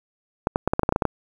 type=clicks; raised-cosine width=1 ms; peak=-5 dBFS; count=11; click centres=0.471 / 0.559 / 0.676 / 0.735 / 0.794 / 0.833 / 0.891 / 0.924 / 0.961 / 1.022 / 1.053 s; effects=7-bit